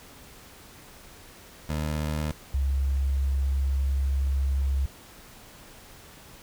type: tone pair in turn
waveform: 20% pulse / sine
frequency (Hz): 76.3 / 67.98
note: D#2 / C#2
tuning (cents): -33 / -33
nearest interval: major second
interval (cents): 200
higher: first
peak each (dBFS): -22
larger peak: neither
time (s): 1.69-2.32 / 2.54-4.86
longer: second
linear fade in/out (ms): 5
effects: pink hiss -49 dBFS RMS until 6.42 s